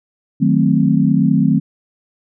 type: chord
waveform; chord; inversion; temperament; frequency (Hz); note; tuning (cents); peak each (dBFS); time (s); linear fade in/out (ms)
sine; D# diminished seventh; none; equal; 155.56 / 185 / 220 / 261.6; D#3 / F#3 / A3 / C4; 0 / 0 / 0 / 0; -16; 0.4-1.6; 20
effects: none